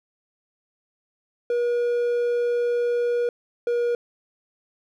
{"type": "tone pair in turn", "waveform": "triangle", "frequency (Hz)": [480, 477.6], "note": ["B4", "A#4"], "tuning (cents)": [-49, 42], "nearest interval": "unison", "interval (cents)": 9, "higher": "first", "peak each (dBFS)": -18, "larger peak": "neither", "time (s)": [[1.5, 3.29], [3.67, 3.95]], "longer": "first", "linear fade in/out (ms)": 2, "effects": []}